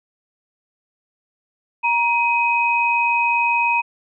sine tone pair together, 943.6 / 2519 Hz, A#5 / D#7, +21 / +21 cents, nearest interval octave + perfect fourth, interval 1700 cents, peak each -18 / -18 dBFS, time 1.83-3.82 s, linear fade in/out 20 ms, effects none

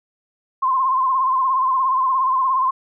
sine tone with vibrato, 1046.5 Hz, C6, in tune, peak -15 dBFS, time 0.62-2.71 s, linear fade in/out 10 ms, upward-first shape sine, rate 17 Hz, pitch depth 60 cents each way, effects none

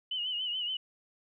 sine tone with vibrato, 2960 Hz, F#7, in tune, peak -31 dBFS, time 0.11-0.77 s, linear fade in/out 5 ms, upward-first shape sine, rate 7 Hz, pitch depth 68 cents each way, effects none

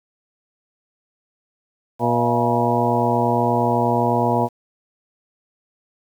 harmonic tone with a mistuned harmonic, 120.1 Hz, B2, 48 cents flat, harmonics 1 / 2 / 3 / 4 / 5 / 6 / 7 / 8, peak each -24 / -23 / -26 / -24 / -27 / -23 / -24 / -23 dBFS, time 1.99-4.49 s, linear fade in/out 50 ms, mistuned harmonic 6, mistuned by -78 cents, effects 8-bit

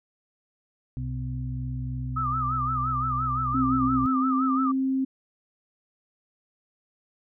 harmonic tone, 63.2 Hz, B1, 41 cents sharp, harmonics 1 / 2 / 4, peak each -34 / -30 / -38 dBFS, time 0.97-4.06 s, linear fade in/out 0 ms
sine tone with vibrato, 1244.5 Hz, D#6, in tune, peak -25 dBFS, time 2.16-4.72 s, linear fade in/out 10 ms, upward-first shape sine, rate 5.8 Hz, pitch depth 110 cents each way
sine tone with pitch glide, 261.6 to 265.1 Hz, C4 to C4, 0 to +23 cents, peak -22 dBFS, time 3.54-5.05 s, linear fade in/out 10 ms, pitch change +23 cents, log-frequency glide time 4.19-4.68 s
effects none

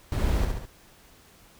brown noise with echo, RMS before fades -25 dBFS, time 0.12-0.45 s, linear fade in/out 2 ms, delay 68 ms, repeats 3, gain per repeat -4 dB, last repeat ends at 0.654 s, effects pink hiss -55 dBFS RMS until 1.59 s

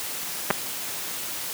clicks, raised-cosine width 0.5 ms, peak -5 dBFS, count 2, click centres 0.504 / 0.509 s, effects white hiss -32 dBFS RMS until 1.53 s + high-pass 100 Hz 12 dB/octave

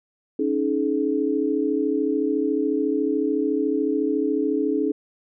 sine chord, C# suspended second, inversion none, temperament equal with one note detuned, 277.2 / 311.1 / 425.7 Hz, C#4 / D#4 / G#4, 0 / 0 / +43 cents, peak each -24 dBFS, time 0.39-4.92 s, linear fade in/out 5 ms, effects none

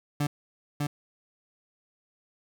30% pulse tone with echo, 146 Hz, D3, 10 cents flat, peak -22 dBFS, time 0.2-0.27 s, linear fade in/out 5 ms, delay 600 ms, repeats 1, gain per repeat -2 dB, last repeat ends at 0.87 s, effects none

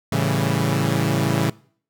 sawtooth chord, A dominant seventh, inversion none, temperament equal, 110 / 138.59 / 164.81 / 196 Hz, A2 / C#3 / E3 / G3, 0 / 0 / 0 / 0 cents, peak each -20 / -18 / -20 / -24 dBFS, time 0.12-1.5 s, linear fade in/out 5 ms, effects noise-tail reverb RT60 0.5 s tail -22 dB re dry

